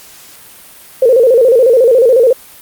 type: tone with vibrato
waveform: sine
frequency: 490 Hz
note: B4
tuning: 14 cents flat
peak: -4 dBFS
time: 1.02-2.33 s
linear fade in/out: 5 ms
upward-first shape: square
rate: 14 Hz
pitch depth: 110 cents each way
effects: white hiss -37 dBFS RMS until 2.61 s + Opus 48 kbps